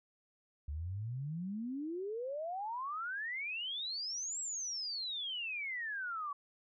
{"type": "exponential two-way sweep", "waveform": "sine", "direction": "up then down", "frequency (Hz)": [69.7, 7760, 1117], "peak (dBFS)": -37, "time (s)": [0.68, 6.33], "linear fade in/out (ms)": 5, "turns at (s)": 4.4, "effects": []}